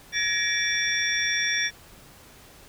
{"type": "tone cluster", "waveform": "sine", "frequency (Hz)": [1697, 1874, 2320, 3486, 5610], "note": ["G#6", "A#6", "D7", "A7", "F8"], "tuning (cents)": [37, 9, -22, -17, 7], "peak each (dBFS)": -29, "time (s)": [0.12, 1.71], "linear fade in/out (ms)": 50, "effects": ["pink hiss -50 dBFS RMS until 2.68 s"]}